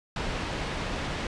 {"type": "low-pass noise", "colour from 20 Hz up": "pink", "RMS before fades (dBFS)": -32, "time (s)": [0.16, 1.27], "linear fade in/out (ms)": 2, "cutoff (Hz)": 3800, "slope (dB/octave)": 12, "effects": ["resampled to 22050 Hz"]}